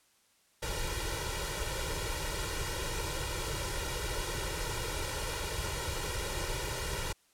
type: noise with comb filter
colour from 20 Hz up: pink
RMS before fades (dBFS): -35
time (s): 0.62-7.13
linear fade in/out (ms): 10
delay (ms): 2.1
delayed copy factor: +0.9
effects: white hiss -68 dBFS RMS until 7.33 s + low-pass 11000 Hz 12 dB/octave